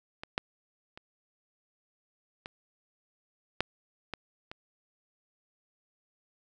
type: clicks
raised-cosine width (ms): 0.3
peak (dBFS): -23 / -12 / -29 / -23 / -10 / -19 / -25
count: 7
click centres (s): 0.235 / 0.379 / 0.975 / 2.459 / 3.606 / 4.137 / 4.515
effects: none